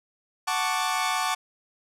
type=chord; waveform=sawtooth; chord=D major seventh; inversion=first; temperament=equal; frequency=740 / 880 / 1108.7 / 1174.7 Hz; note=F#5 / A5 / C#6 / D6; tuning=0 / 0 / 0 / 0 cents; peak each=-26 dBFS; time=0.47-1.35 s; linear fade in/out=10 ms; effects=low-pass 12000 Hz 12 dB/octave